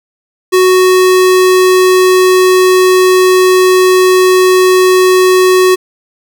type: tone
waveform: square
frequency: 370 Hz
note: F#4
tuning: in tune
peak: -5 dBFS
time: 0.52-5.76 s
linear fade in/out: 20 ms
effects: none